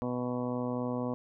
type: harmonic tone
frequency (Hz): 123.8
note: B2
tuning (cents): +5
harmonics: 1 / 2 / 3 / 4 / 5 / 6 / 7 / 8 / 9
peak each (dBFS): -39 / -33 / -44 / -37 / -41 / -47 / -47 / -44 / -47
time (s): 0.02-1.14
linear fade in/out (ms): 0
effects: none